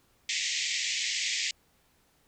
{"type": "band-pass noise", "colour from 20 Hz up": "pink", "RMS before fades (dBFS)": -31, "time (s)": [0.29, 1.51], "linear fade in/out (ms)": 2, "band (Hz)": [1900, 7600], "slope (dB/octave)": 96, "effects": ["pink hiss -67 dBFS RMS until 2.27 s"]}